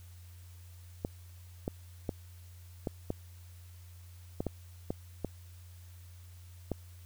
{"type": "clicks", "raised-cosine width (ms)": 2, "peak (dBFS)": -19, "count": 10, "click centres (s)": [1.049, 1.679, 2.092, 2.872, 3.104, 4.405, 4.467, 4.905, 5.247, 6.717], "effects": ["added 88 Hz sine -49 dBFS peak until 7.05 s", "white hiss -62 dBFS RMS until 7.05 s"]}